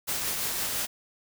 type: noise with tremolo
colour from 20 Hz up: white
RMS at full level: -29 dBFS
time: 0.07-0.87 s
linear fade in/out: 20 ms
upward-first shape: triangle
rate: 5.9 Hz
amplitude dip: 30%
effects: none